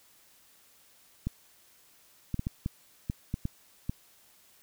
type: clicks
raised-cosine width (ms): 5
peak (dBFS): -18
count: 9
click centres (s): 1.27 / 2.343 / 2.394 / 2.469 / 2.661 / 3.099 / 3.341 / 3.454 / 3.895
effects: white hiss -61 dBFS RMS until 4.62 s